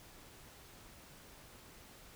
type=silence; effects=pink hiss -57 dBFS RMS until 2.15 s